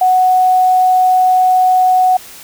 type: tone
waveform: sine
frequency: 740 Hz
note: F#5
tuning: in tune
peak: -7 dBFS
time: 0.01-2.17 s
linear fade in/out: 5 ms
effects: white hiss -35 dBFS RMS until 2.43 s